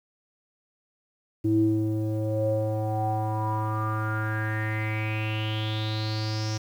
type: tone with low-pass filter sweep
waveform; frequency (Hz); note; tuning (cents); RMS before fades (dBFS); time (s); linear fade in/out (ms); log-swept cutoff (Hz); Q
square; 108.4; A2; -25; -27; 1.44-6.58; 10; 300 to 5700; 7.9
effects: 9-bit